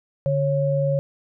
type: tone pair together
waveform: sine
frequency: 145.1 / 549.6 Hz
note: D3 / C#5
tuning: -21 / -15 cents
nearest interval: octave + major seventh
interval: 2306 cents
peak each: -21 dBFS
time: 0.26-0.99 s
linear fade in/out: 0 ms
effects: none